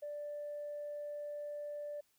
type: tone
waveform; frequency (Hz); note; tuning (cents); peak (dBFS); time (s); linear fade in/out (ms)
sine; 587.3; D5; 0; -39; 0.02-2.01; 10
effects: tanh soft clip ceiling -36 dBFS + white hiss -75 dBFS RMS until 2.18 s